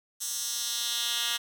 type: tone with high-pass filter sweep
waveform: 10% pulse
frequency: 236 Hz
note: A#3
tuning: 22 cents sharp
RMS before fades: -31 dBFS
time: 0.2-1.38 s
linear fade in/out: 20 ms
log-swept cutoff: 6800 to 2600 Hz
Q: 1.6
effects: none